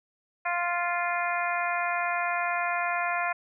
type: harmonic tone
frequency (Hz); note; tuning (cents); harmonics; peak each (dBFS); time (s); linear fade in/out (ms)
348.9; F4; -2; 2 / 3 / 4 / 5 / 6 / 7; -30 / -32 / -33 / -34 / -35 / -35; 0.45-3.33; 10
effects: none